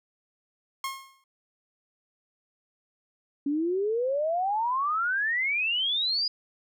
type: tone with exponential decay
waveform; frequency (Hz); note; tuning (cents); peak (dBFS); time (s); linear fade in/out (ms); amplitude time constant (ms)
sawtooth; 1077; C6; +50; -24; 0.84-1.24; 2; 85
type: exponential sweep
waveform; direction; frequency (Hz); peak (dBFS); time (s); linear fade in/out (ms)
sine; up; 277.2 to 4978; -24; 3.46-6.28; 5
effects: none